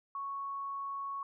sine tone, 1108 Hz, C#6, 1 cent flat, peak -36 dBFS, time 0.15-1.23 s, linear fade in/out 2 ms, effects none

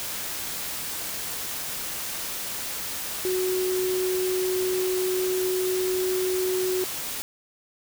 sine tone in noise, 370 Hz, F#4, in tune, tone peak -23 dBFS, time 3.25-6.84 s, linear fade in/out 0 ms, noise white, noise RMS -32 dBFS, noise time 0-7.22 s, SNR +6 dB, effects none

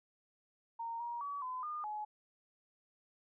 sine tone with pitch steps, 923 / 947 / 1139 / 1016 / 1215 / 846 Hz, A#5 / A#5 / C#6 / B5 / D#6 / G#5, -17 / +27 / +47 / +49 / -42 / +32 cents, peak -38 dBFS, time 0.79-2.05 s, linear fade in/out 10 ms, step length 210 ms, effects none

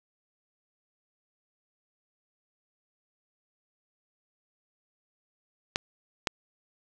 clicks, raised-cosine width 0.2 ms, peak -8 dBFS, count 2, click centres 5.759 / 6.272 s, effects none

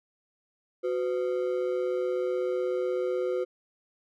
triangle ring-modulated tone, 436.3 Hz, A4, 15 cents flat, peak -21 dBFS, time 0.83-3.45 s, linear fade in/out 20 ms, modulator 68.1 Hz, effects none

